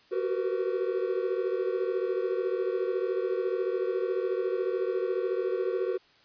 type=tone cluster; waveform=triangle; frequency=371.1 / 385.1 / 463.8 / 502 Hz; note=F#4 / G4 / A#4 / B4; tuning=+5 / -31 / -9 / +28 cents; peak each=-28 / -32 / -31 / -32 dBFS; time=0.11-5.98 s; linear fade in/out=20 ms; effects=white hiss -60 dBFS RMS until 6.24 s + resampled to 11025 Hz